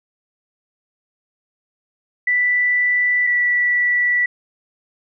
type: tone pair in turn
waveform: sine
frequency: 1975.5 / 1957.3 Hz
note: B6 / B6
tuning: 0 / -16 cents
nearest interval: unison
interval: 16 cents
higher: first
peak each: -14 dBFS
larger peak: neither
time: 2.27-3.27 / 3.27-4.26 s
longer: first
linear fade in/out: 5 ms
effects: none